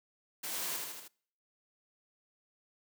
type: noise with echo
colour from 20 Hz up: white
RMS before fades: -39 dBFS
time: 0.43-0.77 s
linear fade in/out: 10 ms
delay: 78 ms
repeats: 4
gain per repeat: -3 dB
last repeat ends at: 1.082 s
effects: noise-tail reverb RT60 0.6 s tail -26 dB re dry + high-pass 200 Hz 12 dB/octave